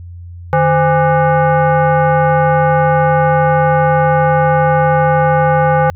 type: tone with frequency modulation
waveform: sine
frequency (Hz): 152.1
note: D#3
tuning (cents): -39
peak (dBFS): -8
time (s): 0.53-5.9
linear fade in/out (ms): 0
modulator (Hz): 669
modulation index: 1.5
effects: added 87 Hz sine -28 dBFS peak until 5.95 s